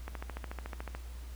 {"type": "click train", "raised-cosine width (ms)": 0.5, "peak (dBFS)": -25, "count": 13, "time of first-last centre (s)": [0.08, 0.95], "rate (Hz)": 13.8, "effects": ["added 60 Hz sine -41 dBFS peak until 1.35 s", "pink hiss -56 dBFS RMS until 1.35 s"]}